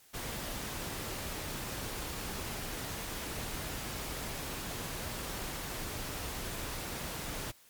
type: noise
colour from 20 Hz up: pink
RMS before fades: -39 dBFS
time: 0.13-7.52 s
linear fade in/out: 20 ms
effects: white hiss -61 dBFS RMS until 7.69 s + MP3 96 kbps